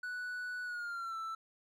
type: tone with pitch glide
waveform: triangle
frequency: 1480 to 1326.2 Hz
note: F#6 to E6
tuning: 0 to +10 cents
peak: -36 dBFS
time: 0.03-1.35 s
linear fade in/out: 5 ms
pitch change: -190 cents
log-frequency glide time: 0.64-1.17 s
effects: none